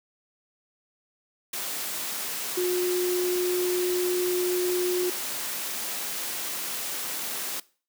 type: tone in noise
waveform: sine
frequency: 360 Hz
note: F#4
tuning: 47 cents flat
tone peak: -23 dBFS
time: 2.57-5.1 s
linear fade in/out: 5 ms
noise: white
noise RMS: -32 dBFS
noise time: 1.53-7.6 s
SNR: +6 dB
effects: noise-tail reverb RT60 0.4 s tail -21 dB re dry + high-pass 200 Hz 12 dB/octave